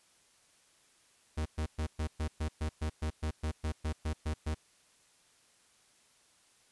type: tone bursts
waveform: 45% pulse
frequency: 77.78 Hz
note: D#2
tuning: in tune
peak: -31 dBFS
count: 16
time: 1.37-4.546 s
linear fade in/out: 10 ms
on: 86 ms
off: 120 ms
effects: white hiss -66 dBFS RMS until 6.71 s + resampled to 24000 Hz